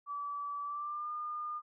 sine tone with pitch glide, 1152 to 1212.8 Hz, D6 to D#6, -34 to -45 cents, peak -36 dBFS, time 0.06-1.62 s, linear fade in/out 50 ms, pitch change +89 cents, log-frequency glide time 0.63-1.11 s, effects none

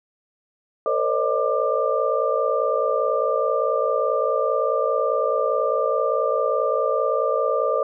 sine tone cluster, 450.2 / 515 / 565 / 623 / 1190 Hz, A4 / C5 / C#5 / D#5 / D6, +40 / -28 / +33 / +2 / +22 cents, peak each -25 dBFS, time 0.86-7.83 s, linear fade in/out 2 ms, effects none

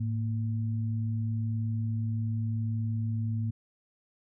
sine tone pair together, 108.5 / 230.2 Hz, A2 / A#3, -24 / -22 cents, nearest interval octave + minor second, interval 1302 cents, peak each -28 / -36 dBFS, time 0-3.51 s, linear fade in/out 10 ms, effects none

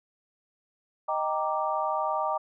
sine chord, Eb major seventh, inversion none, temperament equal, 622.3 / 784 / 932.3 / 1174.7 Hz, Eb5 / G5 / Bb5 / D6, 0 / 0 / 0 / 0 cents, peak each -31 dBFS, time 1.08-2.38 s, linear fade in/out 10 ms, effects none

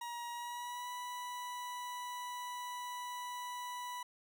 40% pulse tone with pitch glide, 951 to 984.5 Hz, A#5 to B5, +34 to -6 cents, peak -40 dBFS, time 0.01-4.03 s, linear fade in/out 5 ms, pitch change +60 cents, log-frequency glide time 0.31-0.89 s, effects none

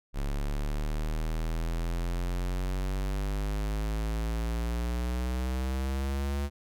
square exponential sweep, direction up, 34.65 to 71.4 Hz, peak -29 dBFS, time 0.13-6.5 s, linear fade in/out 50 ms, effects none

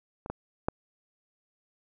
clicks, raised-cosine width 1 ms, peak -25 / -19 / -12 dBFS, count 3, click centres 0.261 / 0.3 / 0.685 s, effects none

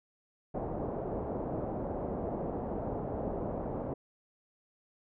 white low-pass noise, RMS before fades -36 dBFS, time 0.54-3.94 s, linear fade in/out 10 ms, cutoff 690 Hz, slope 24 dB/octave, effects none

